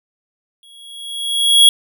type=tone with exponential growth; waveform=square; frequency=3322 Hz; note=G#7; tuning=in tune; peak=-4 dBFS; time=0.63-1.69 s; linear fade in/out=1 ms; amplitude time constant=230 ms; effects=none